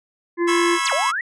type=harmonic tone; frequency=344.4 Hz; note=F4; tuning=24 cents flat; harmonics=1 / 3 / 5 / 6; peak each=-17 / -27 / -31 / -33 dBFS; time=0.37-0.79 s; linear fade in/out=50 ms
type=chord; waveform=25% pulse; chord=C# minor seventh; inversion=third; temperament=equal with one note detuned; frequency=987.8 / 1082.8 / 1318.5 / 1661.2 Hz; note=B5 / C#6 / E6 / G#6; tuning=0 / -41 / 0 / 0 cents; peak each=-24 / -19 / -23 / -24 dBFS; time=0.47-1.12 s; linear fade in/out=20 ms
type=exponential two-way sweep; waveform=sine; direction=down then up; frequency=8870 to 526 to 1993 Hz; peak=-21 dBFS; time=0.85-1.21 s; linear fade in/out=2 ms; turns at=0.93 s
effects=resampled to 24000 Hz